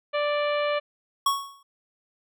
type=harmonic tone; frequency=587.3 Hz; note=D5; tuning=in tune; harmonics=1 / 2 / 3 / 4 / 5 / 6 / 7; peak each=-24 / -30 / -35 / -34 / -37 / -43 / -45 dBFS; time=0.13-0.8 s; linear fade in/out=20 ms
type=tone with exponential decay; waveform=square; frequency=1108.7 Hz; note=C#6; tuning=in tune; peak=-18 dBFS; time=1.26-1.63 s; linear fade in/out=5 ms; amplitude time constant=79 ms
effects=none